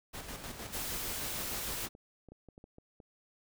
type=noise with tremolo; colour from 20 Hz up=pink; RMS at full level=-42 dBFS; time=0.13-1.89 s; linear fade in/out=20 ms; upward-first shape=square; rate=6.5 Hz; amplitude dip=45%
type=noise; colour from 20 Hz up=white; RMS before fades=-39 dBFS; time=0.72-1.87 s; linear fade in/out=20 ms
type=clicks; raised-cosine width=2 ms; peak=-39 dBFS; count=9; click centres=1.587 / 1.951 / 2.287 / 2.32 / 2.487 / 2.579 / 2.641 / 2.784 / 3.002 s
effects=none